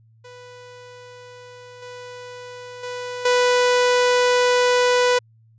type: tone with level steps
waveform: sawtooth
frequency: 494.1 Hz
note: B4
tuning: 1 cent sharp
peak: -36 / -31 / -24 / -11 dBFS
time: 0.24-5.19 s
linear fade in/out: 10 ms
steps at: 1.82 / 2.83 / 3.25 s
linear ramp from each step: 5 ms
effects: added 112 Hz sine -51 dBFS peak until 5.58 s + resampled to 16000 Hz